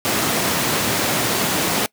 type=high-pass noise; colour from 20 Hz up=pink; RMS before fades=-20 dBFS; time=0.05-1.86 s; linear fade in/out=0 ms; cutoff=140 Hz; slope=12 dB/octave; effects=noise-tail reverb RT60 0.1 s tail -23 dB re dry + high-pass 80 Hz 12 dB/octave